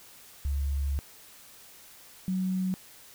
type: tone pair in turn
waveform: sine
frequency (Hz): 69.9 / 186.61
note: C#2 / F#3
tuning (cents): +15 / +15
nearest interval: octave + perfect fourth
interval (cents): 1700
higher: second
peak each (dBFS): -26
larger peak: neither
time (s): 0.45-0.99 / 2.28-2.74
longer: first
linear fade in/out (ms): 0
effects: white hiss -52 dBFS RMS until 3.14 s